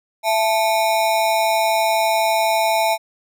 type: ring-modulated tone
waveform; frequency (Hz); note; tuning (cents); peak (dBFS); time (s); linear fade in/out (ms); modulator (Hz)
square; 772; G5; -27; -13; 0.23-2.98; 50; 104
effects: none